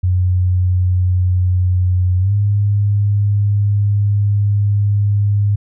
sine tone with pitch glide, 91.1 to 102.26 Hz, F#2 to G#2, -26 to -26 cents, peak -11 dBFS, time 0.03-5.56 s, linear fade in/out 10 ms, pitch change +200 cents, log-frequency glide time 2.19-2.33 s, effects none

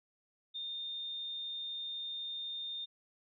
sine tone, 3636 Hz, A#7, 44 cents flat, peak -38 dBFS, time 0.54-2.86 s, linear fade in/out 20 ms, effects none

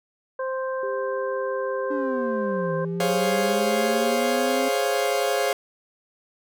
harmonic tone, 523.3 Hz, C5, in tune, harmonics 1 / 2 / 3, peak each -26 / -32 / -36 dBFS, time 0.39-2.85 s, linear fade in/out 5 ms
sine tone, 397.7 Hz, G4, 25 cents sharp, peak -30 dBFS, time 0.83-4.17 s, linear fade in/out 2 ms
triangle linear two-way sweep, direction down then up, 293.7 to 160.4 to 266.1 Hz, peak -25 dBFS, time 1.9-4.69 s, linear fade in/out 10 ms, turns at 2.74 s
40% pulse chord, Db major seventh, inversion second, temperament equal, 415.3 / 523.3 / 554.4 / 698.5 Hz, Ab4 / C5 / Db5 / F5, 0 / 0 / 0 / 0 cents, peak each -26 dBFS, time 3-5.53 s, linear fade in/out 2 ms
effects none

